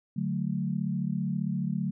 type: chord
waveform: sine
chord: D major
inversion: none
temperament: equal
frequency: 146.83 / 185 / 220 Hz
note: D3 / F#3 / A3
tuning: 0 / 0 / 0 cents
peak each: -32 / -30 / -33 dBFS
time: 0.16-1.91 s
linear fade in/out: 10 ms
effects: none